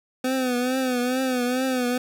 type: tone with vibrato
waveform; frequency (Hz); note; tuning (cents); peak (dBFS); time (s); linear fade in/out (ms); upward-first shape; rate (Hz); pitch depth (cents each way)
25% pulse; 253.5; B3; +45; -18; 0.24-1.98; 5; triangle; 2.3; 78
effects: none